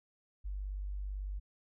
sine tone, 49 Hz, G1, in tune, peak -36 dBFS, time 0.44-1.4 s, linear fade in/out 20 ms, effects none

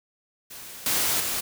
white noise with level steps, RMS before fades -41 / -24 / -28 dBFS, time 0.5-1.41 s, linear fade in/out 10 ms, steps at 0.86 / 1.2 s, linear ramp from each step 2 ms, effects none

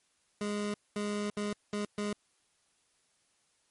25% pulse tone bursts at uneven times, 206.9 Hz, G#3, 6 cents flat, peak -28 dBFS, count 5, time 0.41-0.74 / 0.96-1.3 / 1.37-1.53 / 1.73-1.85 / 1.98-2.13 s, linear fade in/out 2 ms, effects white hiss -72 dBFS RMS until 3.7 s + MP3 48 kbps

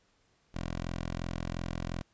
10% pulse tone, 42.83 Hz, F1, 33 cents flat, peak -26 dBFS, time 0.54-2.02 s, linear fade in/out 10 ms, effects pink hiss -70 dBFS RMS until 2.13 s + resampled to 16000 Hz

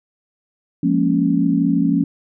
sine chord, Bb minor seventh, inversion second, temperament equal, 174.61 / 207.7 / 233.1 / 277.2 Hz, F3 / Ab3 / Bb3 / Db4, 0 / 0 / 0 / 0 cents, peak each -19 / -22 / -21 / -17 dBFS, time 0.83-2.04 s, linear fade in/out 5 ms, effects none

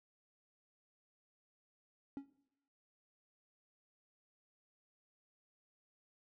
triangle tone with exponential decay, 277.2 Hz, C#4, in tune, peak -36 dBFS, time 2.17-2.3 s, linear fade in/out 1 ms, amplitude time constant 27 ms, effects noise-tail reverb RT60 0.8 s tail -19 dB re dry

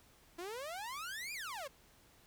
sawtooth exponential two-way sweep, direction up then down, 330.2 to 2489 to 515 Hz, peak -38 dBFS, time 0.38-1.68 s, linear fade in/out 10 ms, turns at 1.33 s, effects pink hiss -65 dBFS RMS until 2.26 s

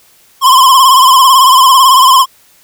square tone with vibrato, 1046.5 Hz, C6, in tune, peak -3 dBFS, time 0.41-2.26 s, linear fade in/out 50 ms, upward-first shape triangle, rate 18 Hz, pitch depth 95 cents each way, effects white hiss -46 dBFS RMS until 2.63 s

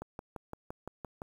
click train, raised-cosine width 1 ms, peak -26 dBFS, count 8, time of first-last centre 0.02-1.219 s, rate 5.84 Hz, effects 9-bit

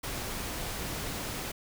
pink noise, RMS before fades -36 dBFS, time 0.03-1.52 s, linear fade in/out 10 ms, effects none

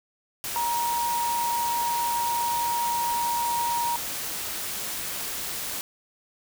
sine tone in noise, 945 Hz, A#5, 23 cents sharp, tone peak -24 dBFS, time 0.56-3.96 s, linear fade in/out 0 ms, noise white, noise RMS -32 dBFS, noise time 0.44-5.81 s, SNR +5 dB, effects none

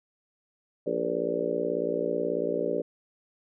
harmonic tone with a mistuned harmonic, 58.27 Hz, A#1, in tune, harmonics 3 / 4 / 5 / 6 / 7 / 8 / 9 / 10, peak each -40 / -40 / -35 / -36 / -31 / -32 / -34 / -33 dBFS, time 0.86-2.82 s, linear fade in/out 10 ms, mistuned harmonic 9, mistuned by -56 cents, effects none

